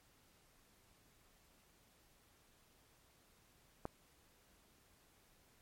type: click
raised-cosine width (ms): 1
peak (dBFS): -26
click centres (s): 3.854
effects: pink hiss -70 dBFS RMS until 5.61 s + MP3 64 kbps